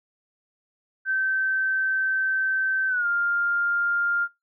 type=tone with pitch glide; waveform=sine; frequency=1546 to 1401.4 Hz; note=G6 to F6; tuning=-24 to +6 cents; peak=-21 dBFS; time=1.05-4.28 s; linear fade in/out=50 ms; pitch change=-170 cents; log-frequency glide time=2.88-3.06 s; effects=noise-tail reverb RT60 0.2 s tail -21 dB re dry